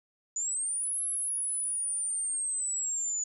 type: linear two-way sweep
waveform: sine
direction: up then down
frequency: 6890 to 11020 to 6890 Hz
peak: -29 dBFS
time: 0.36-3.24 s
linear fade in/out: 5 ms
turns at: 1.02 s
effects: none